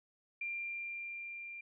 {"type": "tone with level ramp", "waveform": "sine", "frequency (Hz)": 2382, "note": "D7", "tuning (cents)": 24, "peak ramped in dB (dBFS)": [-36, -44], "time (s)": [0.41, 1.61], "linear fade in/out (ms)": 5, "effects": []}